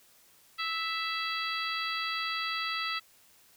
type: harmonic tone with a mistuned harmonic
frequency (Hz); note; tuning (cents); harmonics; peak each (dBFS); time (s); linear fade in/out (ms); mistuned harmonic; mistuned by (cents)
661; E5; +5; 2 / 3 / 4 / 5 / 6 / 7; -35 / -37 / -38 / -39 / -40 / -40; 0.58-3; 20; 2; -17
effects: white hiss -61 dBFS RMS until 3.56 s